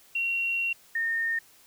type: tone pair in turn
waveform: sine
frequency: 2742 / 1830.1 Hz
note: F7 / A#6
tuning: -32 / -32 cents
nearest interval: perfect fifth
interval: 700 cents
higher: first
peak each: -25 dBFS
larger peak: neither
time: 0.15-0.73 / 0.95-1.39 s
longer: first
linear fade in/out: 5 ms
effects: white hiss -57 dBFS RMS until 1.66 s